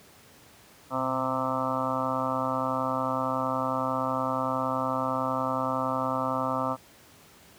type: harmonic tone with a mistuned harmonic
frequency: 130.81 Hz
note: C3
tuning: in tune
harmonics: 1 / 2 / 4 / 5 / 6 / 7 / 8 / 9 / 10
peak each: -38 / -33 / -34 / -34 / -38 / -34 / -36 / -32 / -35 dBFS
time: 0.9-6.77 s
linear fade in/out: 50 ms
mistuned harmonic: 1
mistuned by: -78 cents
effects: pink hiss -54 dBFS RMS until 7.58 s + high-pass 80 Hz 12 dB/octave